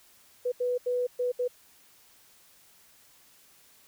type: tone bursts at uneven times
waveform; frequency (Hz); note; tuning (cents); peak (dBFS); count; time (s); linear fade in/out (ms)
sine; 493.9; B4; 0; -25; 5; 0.45-0.52 / 0.6-0.78 / 0.86-1.07 / 1.19-1.32 / 1.39-1.48; 10
effects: white hiss -59 dBFS RMS until 3.87 s